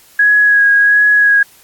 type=tone with vibrato; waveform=sine; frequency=1661.2 Hz; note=G#6; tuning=in tune; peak=-6 dBFS; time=0.19-1.43 s; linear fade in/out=5 ms; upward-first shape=sine; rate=1.4 Hz; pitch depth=19 cents each way; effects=white hiss -45 dBFS RMS until 1.63 s + AAC 64 kbps